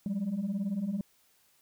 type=beating tone pair; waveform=sine; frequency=185 / 203 Hz; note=F#3 / G#3; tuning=0 / -39 cents; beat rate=18 Hz; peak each=-33 / -29 dBFS; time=0.06-1.01 s; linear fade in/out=2 ms; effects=tanh soft clip ceiling -27 dBFS + white hiss -67 dBFS RMS until 1.61 s